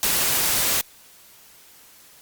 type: noise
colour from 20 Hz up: white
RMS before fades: -21 dBFS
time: 0.03-0.81 s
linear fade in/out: 0 ms
effects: white hiss -50 dBFS RMS until 2.21 s + Opus 48 kbps